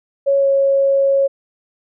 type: tone with pitch glide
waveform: sine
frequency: 554.4 to 549.3 Hz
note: C#5 to C#5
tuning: 0 to -16 cents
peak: -11 dBFS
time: 0.26-1.28 s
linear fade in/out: 20 ms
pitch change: -16 cents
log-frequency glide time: 0.38-0.47 s
effects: none